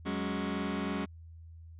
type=chord; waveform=sawtooth; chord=F# suspended second; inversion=none; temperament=just; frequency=185 / 208.1 / 277.5 Hz; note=F#3 / G#3 / C#4; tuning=0 / +4 / +2 cents; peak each=-32 dBFS; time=0.05-1.06 s; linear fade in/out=20 ms; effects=added 82 Hz sine -47 dBFS peak until 1.79 s + resampled to 8000 Hz